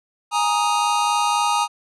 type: chord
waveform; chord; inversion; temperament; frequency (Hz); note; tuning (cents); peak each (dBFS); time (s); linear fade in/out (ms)
square; Ab suspended second; none; just; 830.6 / 934.4 / 1245.9; Ab5 / Bb5 / Eb6; 0 / +4 / +2; -23 / -22 / -23; 0.31-1.68; 50
effects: resampled to 24000 Hz